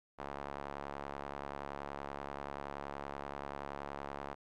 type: tone with band-pass filter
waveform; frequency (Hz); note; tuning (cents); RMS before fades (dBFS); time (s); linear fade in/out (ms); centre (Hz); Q
sawtooth; 70.5; C#2; +30; -44; 0.18-4.35; 20; 900; 1.3
effects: none